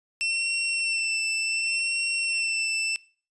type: tone with vibrato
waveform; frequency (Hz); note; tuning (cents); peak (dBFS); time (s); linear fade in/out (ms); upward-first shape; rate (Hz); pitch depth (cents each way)
sawtooth; 2692; E7; +36; -21; 0.21-2.96; 0; sine; 0.68; 23
effects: noise-tail reverb RT60 0.4 s tail -22 dB re dry + resampled to 22050 Hz